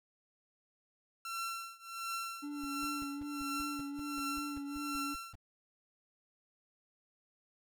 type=tone with tremolo; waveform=sawtooth; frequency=1354 Hz; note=E6; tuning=46 cents sharp; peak=-32 dBFS; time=1.25-5.33 s; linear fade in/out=2 ms; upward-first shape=triangle; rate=1.4 Hz; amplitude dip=95%
type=tone with vibrato; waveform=triangle; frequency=287.1 Hz; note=D4; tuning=39 cents flat; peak=-37 dBFS; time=2.42-5.15 s; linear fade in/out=20 ms; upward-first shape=sine; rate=2.6 Hz; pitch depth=29 cents each way
type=noise bursts; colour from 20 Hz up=brown; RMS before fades=-48 dBFS; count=15; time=2.63-5.355 s; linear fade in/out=5 ms; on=23 ms; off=170 ms
effects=none